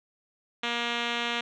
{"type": "tone with low-pass filter", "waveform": "5% pulse", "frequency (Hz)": 237, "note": "A#3", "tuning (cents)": 29, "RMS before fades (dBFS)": -30, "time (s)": [0.63, 1.41], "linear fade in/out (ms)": 5, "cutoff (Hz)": 3800, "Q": 2.8, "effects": []}